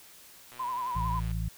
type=click train; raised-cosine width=0.3 ms; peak=-33 dBFS; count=98; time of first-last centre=0.52-1.315 s; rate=122 Hz
type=tone with vibrato; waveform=sine; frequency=1000 Hz; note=B5; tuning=21 cents sharp; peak=-30 dBFS; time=0.59-1.2 s; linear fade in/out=10 ms; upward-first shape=triangle; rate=11 Hz; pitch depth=86 cents each way
type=harmonic tone; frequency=55 Hz; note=A1; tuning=in tune; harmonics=1 / 2 / 3; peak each=-31 / -34 / -36 dBFS; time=0.95-1.49 s; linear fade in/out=10 ms
effects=white hiss -53 dBFS RMS until 1.57 s